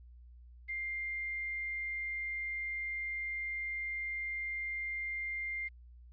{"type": "tone with quantisation", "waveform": "sine", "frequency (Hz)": 2100, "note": "C7", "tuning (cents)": 6, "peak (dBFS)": -35, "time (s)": [0.68, 5.69], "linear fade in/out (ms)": 20, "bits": 10, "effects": ["added 60 Hz sine -52 dBFS peak until 6.12 s", "resampled to 11025 Hz"]}